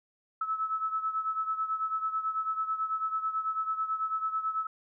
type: beating tone pair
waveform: sine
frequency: 1300 / 1309.1 Hz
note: E6 / E6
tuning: -24 / -12 cents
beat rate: 9.1 Hz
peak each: -30 / -35 dBFS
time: 0.41-4.67 s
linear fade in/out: 5 ms
effects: none